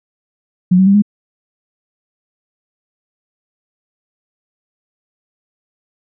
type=tone with pitch steps; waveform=sine; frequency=181.4 / 189.43 / 197.82 / 206.6 Hz; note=F#3 / F#3 / G3 / G#3; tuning=-34 / +41 / +16 / -9 cents; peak=-6 dBFS; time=0.71-1.022 s; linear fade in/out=10 ms; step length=78 ms; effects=none